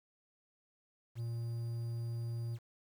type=tone with quantisation; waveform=triangle; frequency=116.7 Hz; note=A#2; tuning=2 cents sharp; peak=-34 dBFS; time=1.15-2.59 s; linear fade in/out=50 ms; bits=10; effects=none